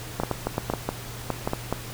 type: clicks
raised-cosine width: 1 ms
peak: -10 dBFS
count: 12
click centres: 0.2 / 0.235 / 0.313 / 0.47 / 0.581 / 0.7 / 0.737 / 0.89 / 1.303 / 1.475 / 1.534 / 1.726 s
effects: added 119 Hz sine -39 dBFS peak until 1.93 s + pink hiss -39 dBFS RMS until 1.93 s